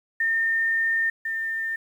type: tone pair in turn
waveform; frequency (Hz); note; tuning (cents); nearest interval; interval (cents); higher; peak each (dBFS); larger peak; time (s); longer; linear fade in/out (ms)
sine; 1816 / 1803.5; A#6 / A6; -46 / +42; unison; 12; first; -20 / -25; first; 0.2-1.1 / 1.25-1.76; first; 5
effects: 9-bit

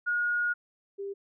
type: tone pair in turn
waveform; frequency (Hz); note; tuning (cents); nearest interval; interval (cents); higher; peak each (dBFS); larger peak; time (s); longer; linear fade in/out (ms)
sine; 1439 / 397.3; F#6 / G4; -49 / +23; octave + minor seventh; 2228; first; -25 / -33; first; 0.06-0.54 / 0.98-1.14; first; 20
effects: none

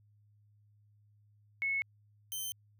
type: tone pair in turn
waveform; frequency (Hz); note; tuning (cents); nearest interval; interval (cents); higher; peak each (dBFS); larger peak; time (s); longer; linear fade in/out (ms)
sine / 5% pulse; 2195 / 3099; C#7 / G7; -18 / -21; tritone; 597; second; -30 / -28; second; 1.62-1.82 / 2.32-2.52; neither; 0
effects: added 104 Hz sine -63 dBFS peak until 2.79 s

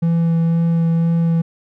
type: tone with vibrato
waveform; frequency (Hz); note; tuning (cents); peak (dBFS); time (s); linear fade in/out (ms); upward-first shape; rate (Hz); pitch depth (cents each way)
triangle; 166.5; E3; +18; -11; 0.02-1.42; 10; sine; 2; 10
effects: none

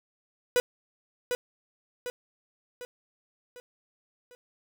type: tone with echo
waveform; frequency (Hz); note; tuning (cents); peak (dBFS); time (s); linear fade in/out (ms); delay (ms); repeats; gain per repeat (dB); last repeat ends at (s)
45% pulse; 492.2; B4; -6; -20; 0.56-0.6; 0; 750; 5; -6; 4.35
effects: none

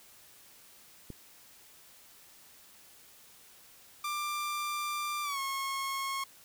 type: click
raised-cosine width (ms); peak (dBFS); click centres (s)
3; -29; 1.103
type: tone with pitch glide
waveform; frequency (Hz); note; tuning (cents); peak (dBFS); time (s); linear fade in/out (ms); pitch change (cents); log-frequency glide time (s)
sawtooth; 1186 to 1087.6; D6 to C#6; +17 to -33; -29; 4.04-6.24; 5; -150; 5.23-5.39
effects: white hiss -57 dBFS RMS until 6.44 s

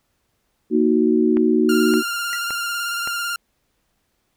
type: chord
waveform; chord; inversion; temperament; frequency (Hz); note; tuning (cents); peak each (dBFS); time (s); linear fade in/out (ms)
sine; D# minor; second; equal; 233.1 / 311.1 / 370; A#3 / D#4 / F#4; 0 / 0 / 0; -18; 0.7-2.03; 50
type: click train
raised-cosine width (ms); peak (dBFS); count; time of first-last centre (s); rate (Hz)
0.5; -16; 4; 1.37-3.075; 1.76
type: tone with vibrato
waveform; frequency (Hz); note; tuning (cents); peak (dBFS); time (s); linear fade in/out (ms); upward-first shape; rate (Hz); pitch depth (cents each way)
sawtooth; 1396.9; F6; 0; -19; 1.69-3.36; 2; square; 18; 21
type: tone with exponential decay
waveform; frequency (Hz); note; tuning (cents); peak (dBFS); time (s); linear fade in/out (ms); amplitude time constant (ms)
square; 1948; B6; -24; -24; 2.33-2.41; 0; 17
effects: pink hiss -69 dBFS RMS until 4.36 s

